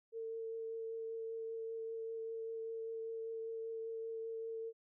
sine tone with vibrato, 451.3 Hz, A4, 44 cents sharp, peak -40 dBFS, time 0.12-4.73 s, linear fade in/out 50 ms, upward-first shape triangle, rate 5.1 Hz, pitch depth 13 cents each way, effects none

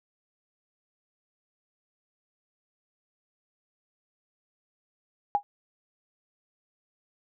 sine tone with exponential decay, 817 Hz, G#5, 29 cents flat, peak -16 dBFS, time 5.35-5.43 s, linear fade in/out 0 ms, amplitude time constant 16 ms, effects none

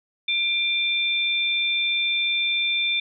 sine tone pair together, 2378 / 3563 Hz, D7 / A7, +21 / +21 cents, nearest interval perfect fifth, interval 700 cents, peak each -23 / -23 dBFS, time 0.28-3 s, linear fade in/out 5 ms, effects none

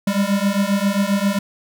square beating tone pair, 196 / 203.5 Hz, G3 / G#3, 0 / -35 cents, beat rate 7.5 Hz, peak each -20 dBFS, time 0.07-1.39 s, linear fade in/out 5 ms, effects none

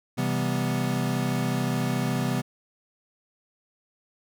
square chord, C major seventh, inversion none, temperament equal, 130.81 / 164.81 / 196 / 246.9 Hz, C3 / E3 / G3 / B3, 0 / 0 / 0 / 0 cents, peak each -29 / -32 / -32 / -30 dBFS, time 0.17-2.42 s, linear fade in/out 20 ms, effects none

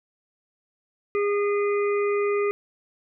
harmonic tone, 408.4 Hz, G#4, 29 cents flat, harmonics 1 / 3 / 5 / 6, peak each -21 / -31 / -35 / -37 dBFS, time 1.15-2.51 s, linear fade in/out 0 ms, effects none

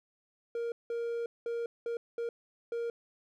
triangle tone bursts at uneven times, 468 Hz, A#4, 7 cents sharp, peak -30 dBFS, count 6, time 0.55-0.72 / 0.9-1.26 / 1.46-1.66 / 1.86-1.97 / 2.18-2.29 / 2.72-2.9 s, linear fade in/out 2 ms, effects none

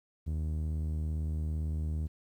sawtooth tone with low-pass filter, 77.78 Hz, D#2, in tune, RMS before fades -33 dBFS, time 0.26-2.08 s, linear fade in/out 20 ms, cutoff 190 Hz, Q 0.52, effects 11-bit

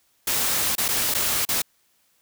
white noise with dropouts, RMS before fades -23 dBFS, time 0.27-1.62 s, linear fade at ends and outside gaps 5 ms, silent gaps 0.754-0.78 / 0.882-0.886 / 1.141-1.147 / 1.452-1.488 s, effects white hiss -65 dBFS RMS until 2.21 s

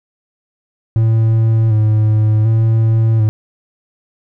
triangle tone with vibrato, 110 Hz, A2, in tune, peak -7 dBFS, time 0.96-3.29 s, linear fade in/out 0 ms, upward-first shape square, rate 0.67 Hz, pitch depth 33 cents each way, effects none

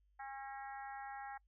harmonic tone with a mistuned harmonic, 271.1 Hz, C#4, 38 cents flat, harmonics 3 / 4 / 5 / 6 / 7 / 8, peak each -46 / -58 / -55 / -55 / -56 / -64 dBFS, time 0.19-1.38 s, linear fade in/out 10 ms, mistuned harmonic 8, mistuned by +28 cents, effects noise-tail reverb RT60 0.1 s tail -25 dB re dry + added 50 Hz sine -70 dBFS peak until 1.47 s

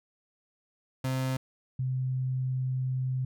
35% pulse / sine tone pair in turn, 130.81 / 129.31 Hz, C3 / C3, 0 / -20 cents, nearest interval unison, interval 20 cents, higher first, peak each -26 / -27 dBFS, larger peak first, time 1.04-1.37 / 1.79-3.25 s, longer second, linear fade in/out 5 ms, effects none

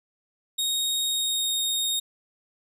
sawtooth tone with pitch glide, 3740 to 3714 Hz, A#7 to A#7, +5 to -7 cents, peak -21 dBFS, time 0.58-2 s, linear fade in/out 10 ms, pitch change -12 cents, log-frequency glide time 1.04-1.55 s, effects none

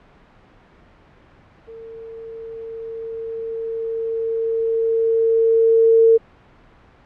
sine tone with level ramp, 453.2 Hz, A#4, 49 cents flat, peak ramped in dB -35 to -8 dBFS, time 1.67-6.18 s, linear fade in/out 20 ms, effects pink hiss -50 dBFS RMS until 7.05 s + low-pass 2000 Hz 12 dB/octave

